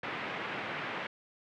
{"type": "band-pass noise", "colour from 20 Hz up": "white", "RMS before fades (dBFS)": -38, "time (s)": [0.03, 1.07], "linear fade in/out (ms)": 5, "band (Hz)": [120, 2500], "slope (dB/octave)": 24, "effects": []}